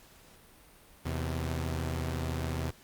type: tone pair together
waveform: sawtooth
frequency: 80.67 / 128 Hz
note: E2 / C3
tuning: -37 / -38 cents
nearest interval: minor sixth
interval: 799 cents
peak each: -29 / -32 dBFS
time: 1.05-2.71 s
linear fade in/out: 10 ms
effects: pink hiss -57 dBFS RMS until 2.83 s + Opus 48 kbps